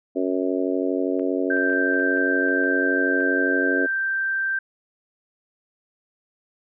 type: harmonic tone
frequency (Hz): 92.5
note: F#2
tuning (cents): 0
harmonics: 3 / 4 / 5 / 6 / 7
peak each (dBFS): -24 / -26 / -28 / -30 / -31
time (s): 0.15-3.87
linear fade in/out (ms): 20
type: clicks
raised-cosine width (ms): 0.5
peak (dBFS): -30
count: 10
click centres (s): 1.195 / 1.57 / 1.699 / 1.731 / 1.941 / 1.997 / 2.173 / 2.485 / 2.638 / 3.205
type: tone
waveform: sine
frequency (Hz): 1568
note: G6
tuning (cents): 0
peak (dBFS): -21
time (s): 1.5-4.59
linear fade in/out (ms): 5
effects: none